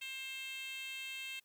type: tone with high-pass filter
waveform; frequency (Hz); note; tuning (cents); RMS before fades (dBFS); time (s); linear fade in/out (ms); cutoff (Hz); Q
10% pulse; 530; C5; +22; -44; 0.01-1.4; 10; 2700; 3.3
effects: white hiss -75 dBFS RMS until 1.44 s